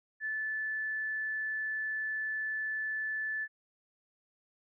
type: tone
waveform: sine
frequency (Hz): 1744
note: A6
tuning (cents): -16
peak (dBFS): -32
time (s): 0.2-3.48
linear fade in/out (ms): 50
effects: none